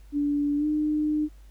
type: tone with pitch glide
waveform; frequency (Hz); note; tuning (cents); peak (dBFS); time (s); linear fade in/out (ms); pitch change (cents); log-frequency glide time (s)
sine; 289.5 to 302.8; D4 to D#4; -25 to -47; -22; 0.12-1.29; 50; +78; 0.57-0.66
effects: added 50 Hz sine -46 dBFS peak until 1.5 s + pink hiss -63 dBFS RMS until 1.5 s